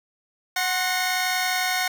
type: tone cluster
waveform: 20% pulse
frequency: 738 / 1061 / 1838 / 2153 Hz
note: F#5 / C6 / A#6 / C7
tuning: -5 / +24 / -25 / +49 cents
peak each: -20 / -28 / -23 / -24 dBFS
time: 0.56-1.88 s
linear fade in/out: 5 ms
effects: none